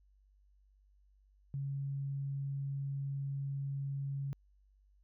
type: tone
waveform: sine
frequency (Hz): 138.59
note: C#3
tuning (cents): 0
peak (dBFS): -35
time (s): 1.54-4.33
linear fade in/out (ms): 0
effects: added 49 Hz sine -64 dBFS peak until 5.03 s